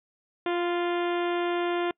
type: harmonic tone with a mistuned harmonic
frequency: 349.2 Hz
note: F4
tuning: in tune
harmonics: 1 / 2 / 3 / 4 / 5 / 6 / 7 / 8 / 9 / 10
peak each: -26 / -32 / -36 / -38 / -40 / -42 / -43 / -44 / -45 / -46 dBFS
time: 0.46-1.91 s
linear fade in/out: 2 ms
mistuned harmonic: 3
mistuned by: -17 cents
effects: noise-tail reverb RT60 0.1 s tail -26 dB re dry

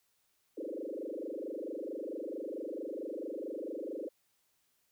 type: tone with frequency modulation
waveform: sine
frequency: 421.6 Hz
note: G#4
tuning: 26 cents sharp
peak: -37 dBFS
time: 0.57-4.09 s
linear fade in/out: 10 ms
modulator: 24.5 Hz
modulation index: 5.4
effects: white hiss -75 dBFS RMS until 4.91 s

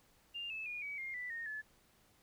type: tone with pitch steps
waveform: sine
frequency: 2800 / 2612 / 2438 / 2274 / 2122 / 1979.9 / 1847.3 / 1723.6 Hz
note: F7 / E7 / D#7 / C#7 / C7 / B6 / A#6 / A6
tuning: +4 / -17 / -36 / +44 / +24 / +4 / -16 / -36 cents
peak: -40 dBFS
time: 0.34-1.62 s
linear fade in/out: 20 ms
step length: 160 ms
effects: pink hiss -69 dBFS RMS until 2.22 s

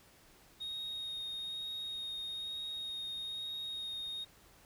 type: tone with vibrato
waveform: sine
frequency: 3729 Hz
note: A#7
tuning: in tune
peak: -36 dBFS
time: 0.6-4.25 s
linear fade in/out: 20 ms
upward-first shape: sine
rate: 1.1 Hz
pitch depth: 10 cents each way
effects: tanh soft clip ceiling -37 dBFS + pink hiss -62 dBFS RMS until 4.65 s

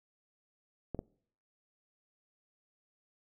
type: clicks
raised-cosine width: 2 ms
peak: -23 dBFS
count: 2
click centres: 0.947 / 0.991 s
effects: noise-tail reverb RT60 0.6 s tail -24 dB re dry

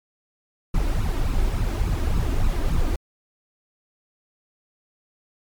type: noise with flanger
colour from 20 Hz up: brown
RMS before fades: -21 dBFS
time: 0.74-2.96 s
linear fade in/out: 5 ms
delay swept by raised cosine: 0.75 to 3.25 ms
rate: 3.5 Hz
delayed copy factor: +0.65
effects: MP3 96 kbps

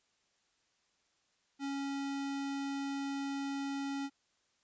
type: tone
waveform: square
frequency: 277.2 Hz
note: C#4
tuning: in tune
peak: -36 dBFS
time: 1.59-4.1 s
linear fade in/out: 50 ms
effects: white hiss -75 dBFS RMS until 4.63 s + resampled to 16000 Hz

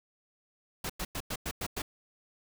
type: noise bursts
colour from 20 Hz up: pink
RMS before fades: -35 dBFS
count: 7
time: 0.84-1.82 s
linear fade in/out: 5 ms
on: 56 ms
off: 98 ms
effects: none

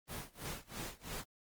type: noise with tremolo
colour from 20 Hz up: pink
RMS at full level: -42 dBFS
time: 0.07-1.25 s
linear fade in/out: 50 ms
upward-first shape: sine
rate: 3 Hz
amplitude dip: 95%
effects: Opus 24 kbps

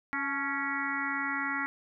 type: harmonic tone with a mistuned harmonic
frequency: 277.2 Hz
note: C#4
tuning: in tune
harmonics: 1 / 3 / 4 / 5 / 6 / 7 / 8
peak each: -38 / -40 / -39 / -35 / -40 / -34 / -40 dBFS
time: 0.13-1.66 s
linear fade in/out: 0 ms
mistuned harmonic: 3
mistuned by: +53 cents
effects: none

